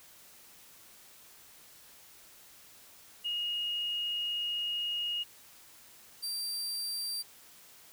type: tone pair in turn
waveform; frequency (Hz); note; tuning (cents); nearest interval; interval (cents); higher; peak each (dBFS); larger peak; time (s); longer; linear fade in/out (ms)
sine / sawtooth; 2868 / 4703; F7 / D8; +45 / +2; major sixth; 857; second; -31 / -31; neither; 3.24-5.24 / 6.22-7.23; first; 20
effects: white hiss -56 dBFS RMS until 7.92 s